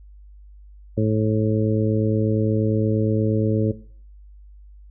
harmonic tone, 108.5 Hz, A2, 24 cents flat, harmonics 1 / 2 / 3 / 4 / 5, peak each -20 / -23 / -25 / -26 / -27 dBFS, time 0.97-3.72 s, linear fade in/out 10 ms, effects noise-tail reverb RT60 0.5 s tail -18 dB re dry + added 50 Hz sine -42 dBFS peak until 4.9 s

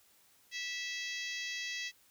harmonic tone with a mistuned harmonic, 655 Hz, E5, 11 cents flat, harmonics 3 / 4 / 5 / 6 / 7 / 8 / 9 / 10, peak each -41 / -43 / -45 / -47 / -48 / -49 / -50 / -51 dBFS, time 0.51-1.92 s, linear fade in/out 50 ms, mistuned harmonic 8, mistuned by -21 cents, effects white hiss -66 dBFS RMS until 2.1 s

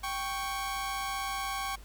sawtooth tone pair together, 784 / 1108.7 Hz, G5 / C#6, 0 / 0 cents, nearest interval tritone, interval 600 cents, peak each -32 / -31 dBFS, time 0.03-1.76 s, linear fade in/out 10 ms, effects added 50 Hz sine -47 dBFS peak until 1.84 s + pink hiss -56 dBFS RMS until 1.84 s

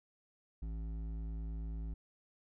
sine tone with hard clipping, 54.6 Hz, A1, 13 cents flat, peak -40 dBFS, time 0.62-1.94 s, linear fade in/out 5 ms, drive 10 dB, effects none

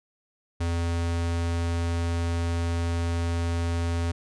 square tone, 84.8 Hz, E2, 50 cents sharp, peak -25 dBFS, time 0.6-4.12 s, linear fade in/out 10 ms, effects resampled to 22050 Hz

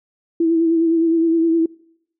sine tone with vibrato, 329.6 Hz, E4, in tune, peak -13 dBFS, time 0.4-1.66 s, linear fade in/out 5 ms, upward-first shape sine, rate 9.7 Hz, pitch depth 34 cents each way, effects noise-tail reverb RT60 0.7 s tail -23 dB re dry

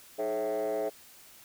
sine tone with frequency modulation, 540 Hz, C#5, 45 cents flat, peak -26 dBFS, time 0.18-0.9 s, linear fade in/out 20 ms, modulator 114 Hz, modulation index 1.5, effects tanh soft clip ceiling -27 dBFS + white hiss -54 dBFS RMS until 1.44 s

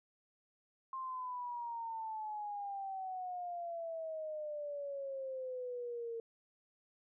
sine exponential sweep, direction down, 1061 to 456.3 Hz, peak -39 dBFS, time 0.93-6.2 s, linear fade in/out 2 ms, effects none

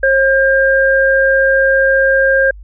sine tone pair together, 538 / 1601.5 Hz, C5 / G6, +48 / +37 cents, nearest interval octave + perfect fifth, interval 1889 cents, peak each -11 dBFS, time 0.03-2.51 s, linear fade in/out 5 ms, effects added 50 Hz sine -31 dBFS peak until 2.63 s

